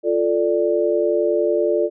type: chord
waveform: sine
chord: D minor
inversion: first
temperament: equal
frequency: 349.2 / 440 / 587.3 Hz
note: F4 / A4 / D5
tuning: 0 / 0 / 0 cents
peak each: -20 dBFS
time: 0.03-1.9 s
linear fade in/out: 50 ms
effects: none